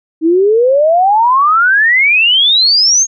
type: exponential sweep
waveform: sine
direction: up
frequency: 311.1 to 6645 Hz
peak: -6 dBFS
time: 0.21-3.07 s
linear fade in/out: 50 ms
effects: none